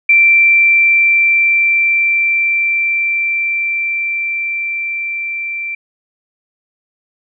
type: tone with level ramp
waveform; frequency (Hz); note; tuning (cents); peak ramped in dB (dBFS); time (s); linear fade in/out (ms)
sine; 2349; D7; 0; -5 to -19; 0.09-5.75; 5
effects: none